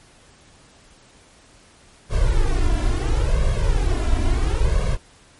brown noise with flanger, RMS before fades -18 dBFS, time 2.09-4.98 s, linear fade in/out 50 ms, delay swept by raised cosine 1.8 to 3 ms, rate 0.73 Hz, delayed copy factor +0.95, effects pink hiss -51 dBFS RMS until 5.39 s + MP3 48 kbps

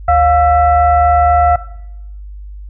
sine tone with frequency modulation, 705 Hz, F5, 16 cents sharp, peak -7 dBFS, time 0.08-1.56 s, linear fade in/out 5 ms, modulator 631 Hz, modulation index 0.88, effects noise-tail reverb RT60 0.8 s tail -17 dB re dry + added 50 Hz sine -27 dBFS peak until 2.69 s

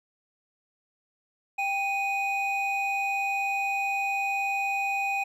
triangle tone pair together, 789.9 / 2489 Hz, G5 / D#7, +13 / 0 cents, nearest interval octave + minor sixth, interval 1987 cents, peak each -26 dBFS, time 1.58-5.24 s, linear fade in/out 10 ms, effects tanh soft clip ceiling -17 dBFS

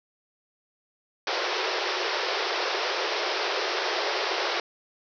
pink band-pass noise, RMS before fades -28 dBFS, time 1.27-4.6 s, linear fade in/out 2 ms, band 350 to 5600 Hz, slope 96 dB/octave, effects none

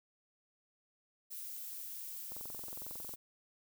violet noise, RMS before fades -45 dBFS, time 1.3-3.16 s, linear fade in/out 20 ms
click train, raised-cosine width 1 ms, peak -37 dBFS, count 19, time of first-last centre 2.32-3.138 s, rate 22 Hz
effects none

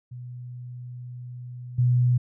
sine tone with level steps, 123.47 Hz, B2, in tune, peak -35 / -17 dBFS, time 0.11-2.18 s, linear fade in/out 10 ms, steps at 1.78 s, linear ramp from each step 10 ms, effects none

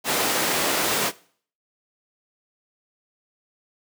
pink high-pass noise, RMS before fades -23 dBFS, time 0.04-1.12 s, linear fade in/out 50 ms, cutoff 290 Hz, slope 12 dB/octave, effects noise-tail reverb RT60 0.5 s tail -20 dB re dry

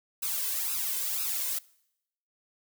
blue noise with flanger, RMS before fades -31 dBFS, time 0.22-1.59 s, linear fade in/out 10 ms, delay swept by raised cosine 0.77 to 1.97 ms, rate 2 Hz, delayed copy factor +0.95, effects noise-tail reverb RT60 0.8 s tail -23 dB re dry

